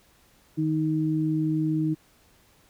sine tone pair together, 155.56 / 313.1 Hz, D#3 / D#4, 0 / +11 cents, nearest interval octave, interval 1211 cents, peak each -26 / -24 dBFS, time 0.57-1.95 s, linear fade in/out 20 ms, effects pink hiss -60 dBFS RMS until 2.69 s

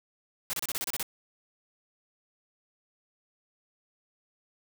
white noise bursts, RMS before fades -32 dBFS, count 9, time 0.5-1.028 s, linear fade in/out 0 ms, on 32 ms, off 30 ms, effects none

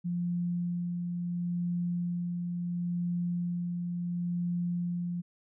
sine tone with tremolo, 174.7 Hz, F3, 1 cent sharp, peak -28 dBFS, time 0.04-5.22 s, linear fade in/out 20 ms, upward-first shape sine, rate 0.72 Hz, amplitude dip 30%, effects none

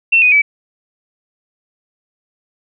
sine tone with pitch steps, 2699 / 2489 / 2296 Hz, E7 / D#7 / D7, +40 / 0 / -40 cents, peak -7 dBFS, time 0.12-0.42 s, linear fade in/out 10 ms, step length 100 ms, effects none

